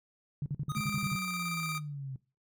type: tone bursts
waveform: sine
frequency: 143.6 Hz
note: D3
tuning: 39 cents flat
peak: -30 dBFS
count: 9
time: 0.42-1.156 s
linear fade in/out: 2 ms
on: 40 ms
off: 47 ms
type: tone with tremolo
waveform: square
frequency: 1244.5 Hz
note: D#6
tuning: in tune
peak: -37 dBFS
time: 0.69-1.8 s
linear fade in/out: 10 ms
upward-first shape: square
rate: 17 Hz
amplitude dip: 60%
type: linear sweep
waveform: sine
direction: down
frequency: 213.4 to 130.3 Hz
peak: -36 dBFS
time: 0.75-2.16 s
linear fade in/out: 2 ms
type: tone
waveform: sawtooth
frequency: 2349 Hz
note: D7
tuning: in tune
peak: -34 dBFS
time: 0.75-1.79 s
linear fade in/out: 20 ms
effects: noise-tail reverb RT60 0.3 s tail -20 dB re dry